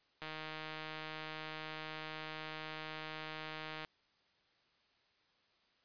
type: click train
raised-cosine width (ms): 0.3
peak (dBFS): -28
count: 567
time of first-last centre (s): 0.22-3.848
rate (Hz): 156
effects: white hiss -73 dBFS RMS until 5.84 s + resampled to 11025 Hz